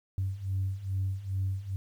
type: beating tone pair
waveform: sine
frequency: 94.4 / 96.8 Hz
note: F#2 / G2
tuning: +35 / -21 cents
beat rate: 2.4 Hz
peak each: -33 / -30 dBFS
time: 0.18-1.76 s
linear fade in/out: 0 ms
effects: tanh soft clip ceiling -23 dBFS + 10-bit